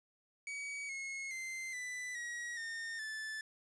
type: tone with pitch steps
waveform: 45% pulse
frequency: 2267 / 2171 / 2079 / 1990.7 / 1906.3 / 1825.5 / 1748.1 Hz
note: C#7 / C#7 / C7 / B6 / A#6 / A#6 / A6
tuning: +38 / -37 / -12 / +13 / +38 / -37 / -12 cents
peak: -40 dBFS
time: 0.47-3.41 s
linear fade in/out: 2 ms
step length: 420 ms
effects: resampled to 22050 Hz + 11-bit